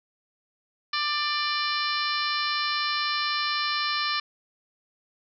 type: harmonic tone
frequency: 592 Hz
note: D5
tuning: 14 cents sharp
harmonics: 2 / 3 / 4 / 5 / 6 / 7 / 8 / 9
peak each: -29 / -32 / -33 / -35 / -36 / -32 / -36 / -35 dBFS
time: 0.93-4.2 s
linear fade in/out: 5 ms
effects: none